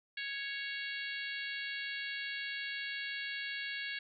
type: harmonic tone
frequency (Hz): 554.4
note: C#5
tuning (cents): 0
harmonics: 3 / 4 / 5 / 6 / 7 / 8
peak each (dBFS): -41 / -43 / -45 / -47 / -48 / -49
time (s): 0.17-3.99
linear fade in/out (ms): 5
effects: none